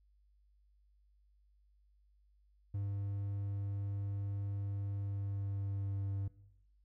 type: tone with pitch glide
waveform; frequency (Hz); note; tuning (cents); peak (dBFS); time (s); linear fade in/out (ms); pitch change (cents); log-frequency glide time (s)
triangle; 100.1 to 98.49; G2 to G2; +37 to +9; -33; 2.74-6.28; 5; -28; 4.97-6.14
effects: noise-tail reverb RT60 0.8 s tail -18 dB re dry + added 50 Hz sine -66 dBFS peak until 6.84 s